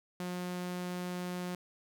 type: tone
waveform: sawtooth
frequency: 179.3 Hz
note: F3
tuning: 46 cents sharp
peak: -32 dBFS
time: 0.2-1.55 s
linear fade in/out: 2 ms
effects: none